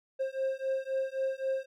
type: beating tone pair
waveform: triangle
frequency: 530 / 533.8 Hz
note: C5 / C5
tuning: +22 / +35 cents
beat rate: 3.8 Hz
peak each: -31 dBFS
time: 0.19-1.66 s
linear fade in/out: 20 ms
effects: none